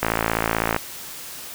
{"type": "click train", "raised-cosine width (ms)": 0.5, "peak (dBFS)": -4, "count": 42, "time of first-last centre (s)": [0.03, 0.763], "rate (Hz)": 55.9, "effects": ["white hiss -36 dBFS RMS until 1.54 s"]}